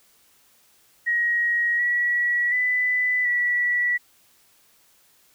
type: tone with pitch steps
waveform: sine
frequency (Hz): 1893 / 1931 / 1995 / 1948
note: A#6 / B6 / B6 / B6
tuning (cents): +26 / -39 / +17 / -24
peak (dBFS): -19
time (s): 1.06-3.98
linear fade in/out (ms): 20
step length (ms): 730
effects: white hiss -59 dBFS RMS until 5.34 s